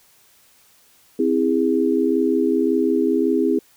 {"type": "chord", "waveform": "sine", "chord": "C augmented", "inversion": "none", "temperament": "just", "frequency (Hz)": [261.6, 327, 408.8], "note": ["C4", "E4", "G#4"], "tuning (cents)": [0, -14, -27], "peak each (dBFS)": -20, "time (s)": [1.19, 3.59], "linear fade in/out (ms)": 5, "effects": ["white hiss -55 dBFS RMS until 3.76 s"]}